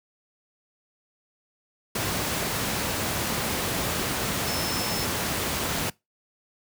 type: tone in noise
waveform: sine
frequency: 5274 Hz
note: E8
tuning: in tune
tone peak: -33 dBFS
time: 4.47-5.05 s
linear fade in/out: 5 ms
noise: pink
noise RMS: -27 dBFS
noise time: 1.95-5.9 s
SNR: -9 dB
effects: noise-tail reverb RT60 0.2 s tail -23 dB re dry + high-pass 80 Hz 12 dB/octave